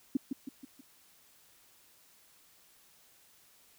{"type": "tone with echo", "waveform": "sine", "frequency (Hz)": 268.6, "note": "C4", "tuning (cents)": 46, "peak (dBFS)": -24, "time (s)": [0.15, 0.17], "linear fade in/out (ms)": 5, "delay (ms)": 160, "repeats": 4, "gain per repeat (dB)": -6, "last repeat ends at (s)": 0.81, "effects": ["white hiss -63 dBFS RMS until 3.78 s"]}